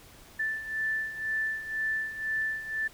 sine beating tone pair, 1760 / 1762 Hz, A6 / A6, 0 / +2 cents, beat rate 2 Hz, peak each -35 / -30 dBFS, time 0.39-2.88 s, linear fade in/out 10 ms, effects pink hiss -53 dBFS RMS until 2.93 s

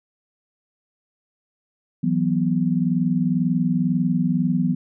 sine chord, E suspended second, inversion none, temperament equal, 164.81 / 185 / 246.9 Hz, E3 / F#3 / B3, 0 / 0 / 0 cents, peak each -22 dBFS, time 2.03-4.75 s, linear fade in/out 10 ms, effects none

